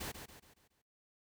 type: noise with echo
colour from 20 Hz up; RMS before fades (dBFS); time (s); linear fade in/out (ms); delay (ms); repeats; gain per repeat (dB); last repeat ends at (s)
pink; -42; 0-0.12; 10; 140; 5; -7; 0.82
effects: noise-tail reverb RT60 0.3 s tail -23 dB re dry